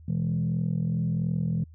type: chord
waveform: sine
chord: E major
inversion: second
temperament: equal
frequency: 123.47 / 164.81 / 207.7 Hz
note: B2 / E3 / G#3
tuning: 0 / 0 / 0 cents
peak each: -28 / -25 / -31 dBFS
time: 0.08-1.64 s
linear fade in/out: 5 ms
effects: tanh soft clip ceiling -19 dBFS + added 80 Hz sine -46 dBFS peak until 1.74 s